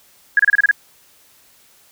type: tone bursts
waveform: sine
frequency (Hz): 1661.2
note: G#6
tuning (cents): 0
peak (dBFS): -8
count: 7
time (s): 0.37-0.712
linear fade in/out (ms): 2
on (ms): 24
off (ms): 29
effects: white hiss -52 dBFS RMS until 1.91 s